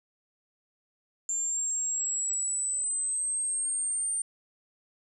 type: exponential sweep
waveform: sine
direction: up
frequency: 7280 to 8870 Hz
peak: -26 dBFS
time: 1.29-4.22 s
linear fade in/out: 2 ms
effects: tanh soft clip ceiling -24 dBFS